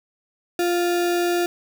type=tone with sample-and-hold; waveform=sine; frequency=349.2 Hz; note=F4; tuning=in tune; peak=-18 dBFS; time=0.59-1.46 s; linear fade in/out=2 ms; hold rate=1050 Hz; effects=none